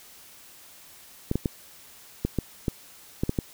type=clicks; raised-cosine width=3 ms; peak=-11 dBFS; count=9; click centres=1.314 / 1.356 / 1.458 / 2.25 / 2.387 / 2.682 / 3.235 / 3.294 / 3.388 s; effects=white hiss -50 dBFS RMS until 3.53 s